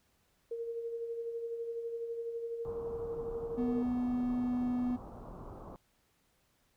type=tone with tremolo; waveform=sine; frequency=463.9 Hz; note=A#4; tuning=8 cents flat; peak=-34 dBFS; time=0.51-3.83 s; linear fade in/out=5 ms; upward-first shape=sine; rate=12 Hz; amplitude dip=45%
type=low-pass noise; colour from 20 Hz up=pink; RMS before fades=-47 dBFS; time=2.65-5.76 s; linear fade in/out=0 ms; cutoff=1200 Hz; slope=48 dB/octave
type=tone; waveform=triangle; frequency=246.9 Hz; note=B3; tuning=in tune; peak=-28 dBFS; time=3.57-4.97 s; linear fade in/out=20 ms
effects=pink hiss -73 dBFS RMS until 6.76 s